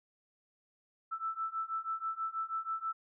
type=beating tone pair; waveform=sine; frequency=1318.5 / 1324.7 Hz; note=E6 / E6; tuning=0 / +8 cents; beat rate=6.2 Hz; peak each=-38 / -37 dBFS; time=1.11-2.93 s; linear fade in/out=20 ms; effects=none